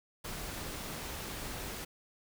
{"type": "noise", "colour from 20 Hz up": "pink", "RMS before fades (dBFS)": -41, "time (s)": [0.24, 1.85], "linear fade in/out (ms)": 10, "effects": []}